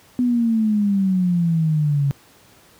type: exponential sweep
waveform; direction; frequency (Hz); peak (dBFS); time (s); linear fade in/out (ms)
sine; down; 250.6 to 137.8; -15; 0.19-2.11; 0
effects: pink hiss -51 dBFS RMS until 2.79 s + high-pass 80 Hz 12 dB/octave